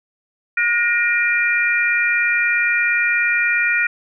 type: tone cluster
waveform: sine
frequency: 1439 / 1868 / 2396 Hz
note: F#6 / A#6 / D7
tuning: -49 / +3 / +34 cents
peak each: -19 dBFS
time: 0.57-3.87 s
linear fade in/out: 5 ms
effects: none